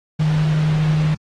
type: tone in noise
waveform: sine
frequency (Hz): 154.4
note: D#3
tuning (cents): -13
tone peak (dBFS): -14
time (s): 0.19-1.15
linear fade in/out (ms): 10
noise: pink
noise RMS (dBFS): -30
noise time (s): 0.19-1.15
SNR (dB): +13
effects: low-pass 4000 Hz 12 dB/octave + AAC 32 kbps